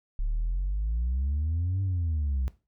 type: exponential two-way sweep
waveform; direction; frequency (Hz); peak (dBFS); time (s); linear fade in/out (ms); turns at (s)
sine; up then down; 35 to 98 to 62.3; -23; 0.19-2.48; 0; 1.82
effects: noise-tail reverb RT60 0.3 s tail -19 dB re dry + tanh soft clip ceiling -23 dBFS